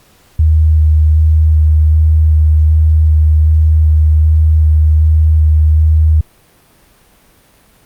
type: tone with vibrato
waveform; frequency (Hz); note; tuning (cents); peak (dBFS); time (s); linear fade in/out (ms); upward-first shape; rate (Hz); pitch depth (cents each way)
sine; 77.78; D#2; 0; -5; 0.39-6.21; 5; square; 1.3; 11
effects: pink hiss -48 dBFS RMS until 7.85 s + Opus 48 kbps